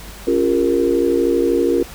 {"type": "chord", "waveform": "sine", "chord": "G half-diminished seventh", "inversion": "second", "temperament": "equal with one note detuned", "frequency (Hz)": [277.2, 349.2, 402.1, 466.2], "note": ["Db4", "F4", "G4", "Bb4"], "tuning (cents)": [0, 0, 44, 0], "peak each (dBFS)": [-20, -17, -22, -18], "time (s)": [0.27, 1.83], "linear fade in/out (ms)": 5, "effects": ["added 50 Hz sine -37 dBFS peak until 1.94 s", "pink hiss -37 dBFS RMS until 1.94 s"]}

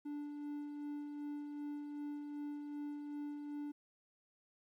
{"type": "tone with tremolo", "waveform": "triangle", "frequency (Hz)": 292.4, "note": "D4", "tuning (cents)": -7, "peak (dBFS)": -38, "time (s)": [0.05, 3.72], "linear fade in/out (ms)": 10, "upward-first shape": "sine", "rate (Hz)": 2.6, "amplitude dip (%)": 35, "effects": ["13-bit"]}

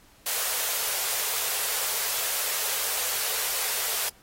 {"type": "high-pass noise", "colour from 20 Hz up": "white", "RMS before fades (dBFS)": -28, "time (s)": [0.26, 4.09], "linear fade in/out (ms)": 5, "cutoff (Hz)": 400, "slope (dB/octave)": 96, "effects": ["pink hiss -57 dBFS RMS until 4.22 s", "AAC 48 kbps"]}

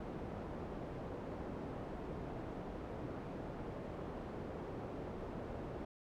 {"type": "low-pass noise", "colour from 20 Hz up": "white", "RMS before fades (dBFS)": -45, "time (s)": [0, 5.85], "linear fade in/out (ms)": 5, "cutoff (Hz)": 500, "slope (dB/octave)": 12, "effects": []}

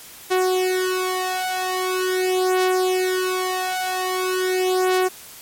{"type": "beating tone pair", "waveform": "sawtooth", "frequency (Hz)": [370, 370.43], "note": ["F#4", "F#4"], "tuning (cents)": [0, 2], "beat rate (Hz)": 0.43, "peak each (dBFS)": -18, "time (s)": [0.3, 5.09], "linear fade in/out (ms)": 20, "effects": ["white hiss -41 dBFS RMS until 5.41 s", "MP3 64 kbps"]}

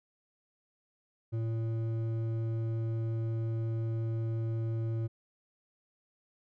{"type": "tone with hard clipping", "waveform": "triangle", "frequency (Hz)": 113.2, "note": "A2", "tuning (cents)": 50, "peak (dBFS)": -32, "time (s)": [1.32, 5.08], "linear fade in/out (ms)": 20, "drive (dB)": 12, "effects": []}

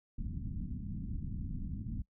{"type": "low-pass noise", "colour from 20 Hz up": "pink", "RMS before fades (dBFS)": -39, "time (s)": [0.18, 2.02], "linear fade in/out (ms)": 5, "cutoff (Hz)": 260, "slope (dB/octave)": 48, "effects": ["noise-tail reverb RT60 0.1 s tail -23 dB re dry"]}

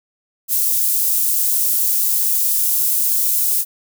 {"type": "high-pass noise", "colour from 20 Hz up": "white", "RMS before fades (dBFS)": -17, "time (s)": [0.48, 3.65], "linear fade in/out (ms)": 50, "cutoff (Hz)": 9800, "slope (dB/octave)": 12, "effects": []}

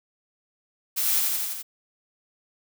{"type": "noise with echo", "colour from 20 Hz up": "blue", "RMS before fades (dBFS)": -25, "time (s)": [0.96, 1.21], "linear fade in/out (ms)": 20, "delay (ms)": 84, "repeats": 5, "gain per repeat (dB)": -2, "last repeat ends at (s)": 1.63, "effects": []}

